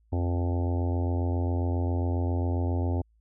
harmonic tone, 87.4 Hz, F2, 2 cents sharp, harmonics 1 / 3 / 4 / 5 / 6 / 7 / 8 / 9 / 10, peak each -25 / -33 / -37 / -41 / -43 / -42 / -44 / -43 / -46 dBFS, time 0.12-3.02 s, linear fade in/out 10 ms, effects added 55 Hz sine -61 dBFS peak until 3.2 s

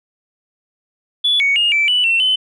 sine tone with pitch steps, 3435 / 2231 / 2845 / 2325 / 2967 / 2704 / 3037 Hz, A7 / C#7 / F7 / D7 / F#7 / E7 / F#7, -42 / +11 / +31 / -18 / +4 / +43 / +44 cents, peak -11 dBFS, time 1.24-2.36 s, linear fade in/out 10 ms, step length 160 ms, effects tanh soft clip ceiling -7 dBFS

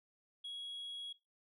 sine tone, 3322 Hz, G#7, in tune, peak -40 dBFS, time 0.44-1.13 s, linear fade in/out 10 ms, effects noise-tail reverb RT60 0.2 s tail -18 dB re dry + tanh soft clip ceiling -41 dBFS

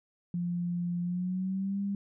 sine tone with pitch glide, 174.61 to 199.42 Hz, F3 to G3, 0 to +30 cents, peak -29 dBFS, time 0.34-1.95 s, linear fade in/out 2 ms, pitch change +230 cents, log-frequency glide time 1.02-1.8 s, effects none

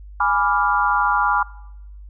sine chord, G# diminished seventh, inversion none, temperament equal, 830.6 / 987.8 / 1174.7 / 1396.9 Hz, G#5 / B5 / D6 / F6, 0 / 0 / 0 / 0 cents, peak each -21 dBFS, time 0.2-1.43 s, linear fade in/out 5 ms, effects noise-tail reverb RT60 0.9 s tail -22 dB re dry + added 50 Hz sine -36 dBFS peak until 2.09 s

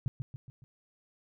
sine tone with echo, 128.1 Hz, C3, 36 cents flat, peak -26 dBFS, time 0.06-0.08 s, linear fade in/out 0 ms, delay 140 ms, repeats 4, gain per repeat -6 dB, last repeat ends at 0.64 s, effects none

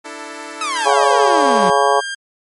10% pulse chord, D suspended second, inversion none, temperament equal with one note detuned, 293.7 / 329.6 / 443.1 Hz, D4 / E4 / A4, 0 / 0 / +12 cents, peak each -25 dBFS, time 0.04-0.91 s, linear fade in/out 20 ms
sawtooth exponential sweep, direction down, 1318.5 to 174.61 Hz, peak -15 dBFS, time 0.61-1.7 s, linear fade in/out 2 ms
sawtooth tone, 1600 Hz, G6, 35 cents sharp, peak -19 dBFS, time 0.75-2.15 s, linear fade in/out 10 ms
harmonic tone, 140 Hz, C#3, 18 cents sharp, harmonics 3 / 4 / 5 / 6 / 7 / 8, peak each -18 / -18 / -18 / -18 / -18 / -18 dBFS, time 0.85-2.01 s, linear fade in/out 20 ms
effects MP3 48 kbps

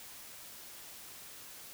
silence, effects white hiss -50 dBFS RMS until 1.73 s

